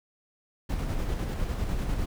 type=noise with tremolo; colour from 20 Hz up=brown; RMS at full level=-28 dBFS; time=0.69-2.06 s; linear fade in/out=10 ms; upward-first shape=square; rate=10 Hz; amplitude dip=30%; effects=none